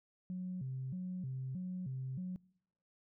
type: tone with vibrato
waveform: sine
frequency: 154.7 Hz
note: D#3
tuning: 10 cents flat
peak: -37 dBFS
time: 0.3-2.36 s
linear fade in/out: 0 ms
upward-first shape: square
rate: 1.6 Hz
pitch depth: 290 cents each way
effects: noise-tail reverb RT60 0.8 s tail -25 dB re dry + tanh soft clip ceiling -33 dBFS